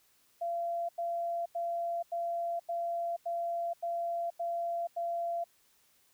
sine tone bursts, 684 Hz, F5, 36 cents flat, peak -31 dBFS, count 9, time 0.41-5.442 s, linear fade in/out 10 ms, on 480 ms, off 89 ms, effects white hiss -68 dBFS RMS until 6.13 s

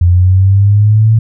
sine linear sweep, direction up, 86.2 to 112.9 Hz, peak -4 dBFS, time 0.01-1.19 s, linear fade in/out 5 ms, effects none

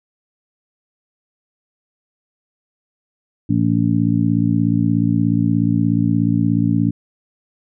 harmonic tone, 56.8 Hz, A#1, 44 cents flat, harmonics 2 / 3 / 4 / 5, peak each -19 / -19 / -19 / -19 dBFS, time 3.49-6.91 s, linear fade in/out 10 ms, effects none

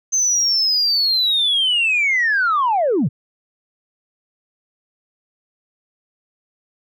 sine linear sweep, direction down, 6272 to 100.3 Hz, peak -13 dBFS, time 0.12-3.09 s, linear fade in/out 20 ms, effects tanh soft clip ceiling -11 dBFS

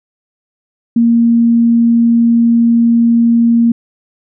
sine tone, 233.1 Hz, A#3, in tune, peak -6 dBFS, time 0.96-3.72 s, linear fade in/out 5 ms, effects none

